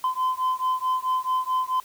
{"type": "beating tone pair", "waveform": "sine", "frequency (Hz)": [1023, 1027.6], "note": ["C6", "C6"], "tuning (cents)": [-39, -32], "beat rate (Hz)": 4.6, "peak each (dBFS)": -23, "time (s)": [0.04, 1.8], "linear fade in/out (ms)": 2, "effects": ["tanh soft clip ceiling -19 dBFS", "white hiss -50 dBFS RMS until 1.84 s"]}